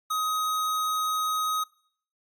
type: tone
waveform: square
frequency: 1259 Hz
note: D#6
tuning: 20 cents sharp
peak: -26 dBFS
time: 0.1-1.64 s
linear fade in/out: 10 ms
effects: noise-tail reverb RT60 0.6 s tail -23 dB re dry + Opus 48 kbps